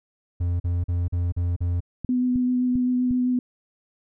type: tone bursts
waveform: triangle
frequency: 87.31 Hz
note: F2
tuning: in tune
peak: -19 dBFS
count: 6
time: 0.4-1.805 s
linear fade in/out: 10 ms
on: 200 ms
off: 41 ms
type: clicks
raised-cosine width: 5 ms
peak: -19 dBFS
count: 4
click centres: 2.047 / 2.358 / 2.756 / 3.109 s
type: tone with vibrato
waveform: sine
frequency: 250 Hz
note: B3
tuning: 21 cents sharp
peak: -19 dBFS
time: 2.09-3.39 s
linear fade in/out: 2 ms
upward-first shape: sine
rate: 7.7 Hz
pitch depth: 12 cents each way
effects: none